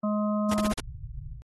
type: harmonic tone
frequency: 210 Hz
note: G#3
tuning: 19 cents sharp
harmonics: 1 / 3 / 5 / 6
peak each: -25 / -31 / -37 / -37 dBFS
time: 0.03-0.73 s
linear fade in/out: 10 ms
type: noise bursts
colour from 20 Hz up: pink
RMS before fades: -31 dBFS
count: 5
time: 0.51-0.804 s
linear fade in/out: 5 ms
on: 30 ms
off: 36 ms
type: low-pass noise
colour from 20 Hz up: pink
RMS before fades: -39 dBFS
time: 0.8-1.42 s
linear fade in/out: 0 ms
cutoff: 150 Hz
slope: 96 dB/octave
effects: AAC 32 kbps